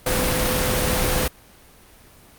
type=tone in noise; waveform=sine; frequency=507 Hz; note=B4; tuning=45 cents sharp; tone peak=-26 dBFS; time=0.06-1.28 s; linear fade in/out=5 ms; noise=pink; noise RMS=-21 dBFS; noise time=0.06-1.28 s; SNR=-8 dB; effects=pink hiss -49 dBFS RMS until 2.38 s + Opus 32 kbps